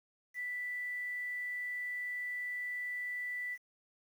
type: tone with quantisation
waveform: sine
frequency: 1975.5 Hz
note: B6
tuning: in tune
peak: -36 dBFS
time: 0.34-3.58 s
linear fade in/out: 50 ms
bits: 10
effects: none